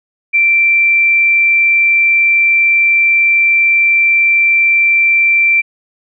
sine tone, 2349 Hz, D7, in tune, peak -7 dBFS, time 0.33-5.62 s, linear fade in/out 20 ms, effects none

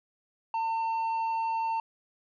sine tone with tanh clipping, 903 Hz, A5, 45 cents sharp, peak -28 dBFS, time 0.54-1.8 s, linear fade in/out 2 ms, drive 5 dB, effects none

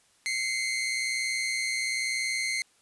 sawtooth tone pair together, 2079 / 2200 Hz, C7 / C#7, -12 / -14 cents, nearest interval minor second, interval 98 cents, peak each -25 / -30 dBFS, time 0.26-2.62 s, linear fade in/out 0 ms, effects white hiss -64 dBFS RMS until 2.81 s + resampled to 24000 Hz

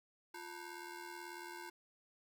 20% pulse ring-modulated tone, 622.3 Hz, D#5, in tune, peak -39 dBFS, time 0.34-1.7 s, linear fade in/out 5 ms, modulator 272 Hz, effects none

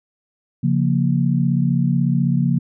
sine chord, Bb minor, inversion first, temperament equal, 138.59 / 174.61 / 233.1 Hz, Db3 / F3 / Bb3, 0 / 0 / 0 cents, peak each -18 / -19 / -21 dBFS, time 0.63-2.59 s, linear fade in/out 10 ms, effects none

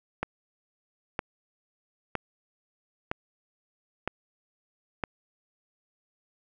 click train, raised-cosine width 0.5 ms, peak -13 dBFS, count 6, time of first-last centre 0.23-5.038 s, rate 1.04 Hz, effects none

